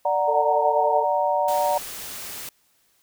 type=chord; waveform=sine; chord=D augmented; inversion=none; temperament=equal; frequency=587.3 / 740 / 932.3 Hz; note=D5 / F#5 / A#5; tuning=0 / 0 / 0 cents; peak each=-23 / -24 / -23 dBFS; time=0.05-1.78 s; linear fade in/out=5 ms
type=harmonic tone; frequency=149.4 Hz; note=D3; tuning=30 cents sharp; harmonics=3 / 4 / 5 / 6; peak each=-26 / -27 / -28 / -29 dBFS; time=0.27-1.05 s; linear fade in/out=20 ms
type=noise; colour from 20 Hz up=white; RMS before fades=-35 dBFS; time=1.48-2.49 s; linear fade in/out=2 ms
effects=white hiss -64 dBFS RMS until 3.02 s